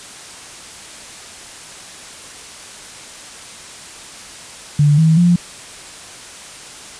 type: tone with pitch steps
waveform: sine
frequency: 146.83 / 160.12 / 174.61 Hz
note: D3 / D#3 / F3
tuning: 0 / +50 / 0 cents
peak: -8 dBFS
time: 4.79-5.36 s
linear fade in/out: 5 ms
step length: 190 ms
effects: white hiss -35 dBFS RMS until 6.99 s + resampled to 22050 Hz